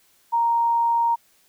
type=tone; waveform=sine; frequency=932.3 Hz; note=A#5; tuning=in tune; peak=-17 dBFS; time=0.32-1.16 s; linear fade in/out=20 ms; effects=white hiss -60 dBFS RMS until 1.48 s